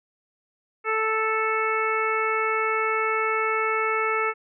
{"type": "harmonic tone", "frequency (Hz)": 440, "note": "A4", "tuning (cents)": 0, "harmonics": [1, 2, 3, 4, 5, 6], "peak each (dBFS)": [-27, -32, -25, -33, -28, -35], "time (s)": [0.84, 4.34], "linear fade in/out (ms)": 50, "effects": []}